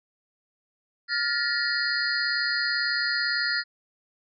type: tone cluster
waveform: sine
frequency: 1409 / 1754 / 1892 / 4284 / 4834 Hz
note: F6 / A6 / A#6 / C8 / D8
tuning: +15 / -6 / +25 / +40 / +49 cents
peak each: -30 dBFS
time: 1.08-3.64 s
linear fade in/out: 50 ms
effects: none